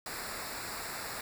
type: noise with comb filter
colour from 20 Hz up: pink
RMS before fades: -40 dBFS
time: 0.06-1.21 s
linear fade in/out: 2 ms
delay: 0.32 ms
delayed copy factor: -0.75
effects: none